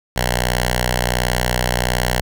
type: tone with notch filter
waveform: 5% pulse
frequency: 61.4 Hz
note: B1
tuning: 9 cents flat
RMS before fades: -19 dBFS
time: 0.16-2.21 s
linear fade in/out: 5 ms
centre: 310 Hz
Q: 0.52
effects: none